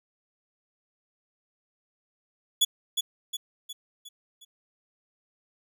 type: tone with echo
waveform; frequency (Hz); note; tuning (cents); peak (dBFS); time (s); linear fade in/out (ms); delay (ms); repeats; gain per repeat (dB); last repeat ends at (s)
sawtooth; 3407; G#7; +44; -15; 2.61-2.65; 10; 360; 5; -6; 4.45
effects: none